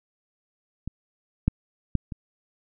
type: clicks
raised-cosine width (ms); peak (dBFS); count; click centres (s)
5; -19 / -7 / -9 / -21; 4; 0.876 / 1.48 / 1.953 / 2.122
effects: none

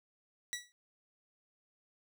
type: tone with exponential decay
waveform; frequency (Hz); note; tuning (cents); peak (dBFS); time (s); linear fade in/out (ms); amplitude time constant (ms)
15% pulse; 1942; B6; -30; -27; 0.53-0.72; 0; 40
effects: none

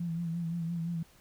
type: tone with vibrato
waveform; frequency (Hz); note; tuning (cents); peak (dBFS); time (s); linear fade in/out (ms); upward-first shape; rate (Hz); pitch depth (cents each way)
sine; 168.3; E3; +36; -31; 0-1.03; 5; sine; 5.8; 47
effects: pink hiss -61 dBFS RMS until 1.2 s

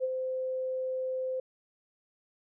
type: tone with ADSR envelope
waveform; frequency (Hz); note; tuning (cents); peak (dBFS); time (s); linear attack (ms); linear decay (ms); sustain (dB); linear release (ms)
sine; 517; C5; -21; -25; 0-1.4; 39; 31; -5; 4
effects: none

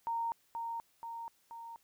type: tone with echo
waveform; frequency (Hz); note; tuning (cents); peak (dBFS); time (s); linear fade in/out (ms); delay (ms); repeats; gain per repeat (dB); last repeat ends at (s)
sine; 924; A#5; -16; -32; 0.07-0.32; 0; 480; 3; -4; 1.76
effects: white hiss -71 dBFS RMS until 1.83 s

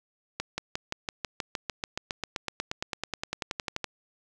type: accelerating click train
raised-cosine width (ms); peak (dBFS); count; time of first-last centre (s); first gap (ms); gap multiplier
0.2; -13; 29; 0.4-3.843; 180; 0.97
effects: none

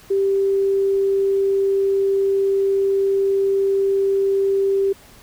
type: tone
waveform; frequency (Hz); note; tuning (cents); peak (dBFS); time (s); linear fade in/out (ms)
sine; 392; G4; 0; -15; 0.1-4.93; 10
effects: pink hiss -47 dBFS RMS until 5.22 s

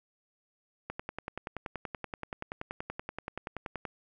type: click train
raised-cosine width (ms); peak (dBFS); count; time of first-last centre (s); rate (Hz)
0.5; -21; 32; 0.9-3.852; 10.5
effects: none

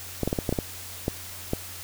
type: clicks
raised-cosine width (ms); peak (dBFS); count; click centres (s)
2; -11; 9; 0.233 / 0.276 / 0.329 / 0.388 / 0.492 / 0.526 / 0.588 / 1.081 / 1.534
effects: added 90 Hz sine -46 dBFS peak until 1.83 s + white hiss -40 dBFS RMS until 1.83 s

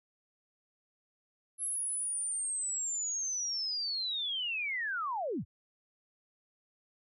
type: linear sweep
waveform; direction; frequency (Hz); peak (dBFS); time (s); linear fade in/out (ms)
sine; down; 11050 to 57.7; -32; 1.58-5.45; 50
effects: none

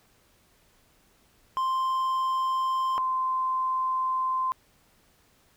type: tone pair in turn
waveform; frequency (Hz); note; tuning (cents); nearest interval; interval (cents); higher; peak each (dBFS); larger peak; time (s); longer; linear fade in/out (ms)
triangle / sine; 1046.5 / 1038.1; C6 / C6; 0 / -14; unison; 14; first; -22 / -24; first; 1.57-2.98 / 2.98-4.52; second; 0
effects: pink hiss -63 dBFS RMS until 5.56 s

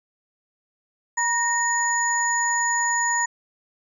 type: tone cluster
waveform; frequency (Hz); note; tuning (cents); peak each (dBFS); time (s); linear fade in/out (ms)
sine; 955 / 1852 / 6890; A#5 / A#6 / A8; +42 / -12 / -37; -24; 1.17-3.26; 10
effects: none

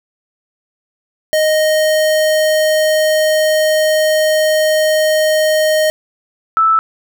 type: tone pair in turn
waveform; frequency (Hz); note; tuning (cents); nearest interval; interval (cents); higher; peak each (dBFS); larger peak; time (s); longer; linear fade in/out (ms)
square / sine; 621 / 1315.9; D#5 / E6; -3 / -3; octave + minor second; 1300; second; -11 / -8; second; 1.33-5.9 / 6.57-6.79; first; 0
effects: none

